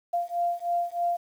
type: beating tone pair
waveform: sine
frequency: 693 / 696.2 Hz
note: F5 / F5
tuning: -14 / -6 cents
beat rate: 3.2 Hz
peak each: -28 dBFS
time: 0.13-1.17 s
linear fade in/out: 10 ms
effects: 9-bit